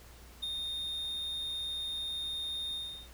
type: tone with ADSR envelope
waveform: triangle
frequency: 3669 Hz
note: A#7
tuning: 28 cents flat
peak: -30 dBFS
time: 0.42-3.09 s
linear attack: 16 ms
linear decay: 14 ms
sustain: -3 dB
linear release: 350 ms
effects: added 60 Hz sine -53 dBFS peak until 3.13 s + pink hiss -56 dBFS RMS until 3.13 s